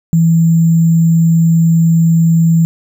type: tone with sample-and-hold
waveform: sine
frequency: 164.81 Hz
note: E3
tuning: in tune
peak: -6 dBFS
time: 0.13-2.65 s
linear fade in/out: 0 ms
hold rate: 7350 Hz
effects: none